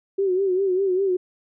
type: tone with vibrato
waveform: sine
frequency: 378.9 Hz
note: F#4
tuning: 41 cents sharp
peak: -18 dBFS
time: 0.18-1.17 s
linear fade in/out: 10 ms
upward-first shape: sine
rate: 5 Hz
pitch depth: 82 cents each way
effects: none